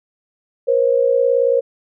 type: tone pair together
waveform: sine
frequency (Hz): 479.4 / 538.1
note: A#4 / C5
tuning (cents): +48 / +48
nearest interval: major second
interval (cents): 200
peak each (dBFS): -15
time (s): 0.67-1.61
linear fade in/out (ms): 20
effects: none